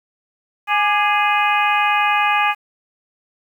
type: harmonic tone with a mistuned harmonic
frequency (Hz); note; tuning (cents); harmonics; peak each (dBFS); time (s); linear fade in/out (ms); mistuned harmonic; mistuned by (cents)
415.3; G#4; 0; 2 / 3 / 4 / 5 / 6 / 7; -18 / -20 / -23 / -25 / -20 / -28; 0.67-2.55; 50; 3; -71
effects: 8-bit